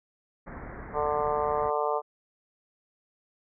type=low-pass noise; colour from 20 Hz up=pink; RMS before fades=-41 dBFS; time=0.46-1.71 s; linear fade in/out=20 ms; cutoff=2100 Hz; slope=96 dB/octave
type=harmonic tone; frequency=148.5 Hz; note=D3; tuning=20 cents sharp; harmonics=3 / 4 / 5 / 6 / 7 / 8; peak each=-30 / -31 / -32 / -33 / -33 / -34 dBFS; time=0.93-2.02 s; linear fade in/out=50 ms
effects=none